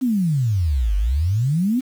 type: exponential two-way sweep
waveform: sine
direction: down then up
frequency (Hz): 268.5 to 47.24 to 268.5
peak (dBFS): -16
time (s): 0.01-1.81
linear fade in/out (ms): 20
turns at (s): 0.96
effects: 7-bit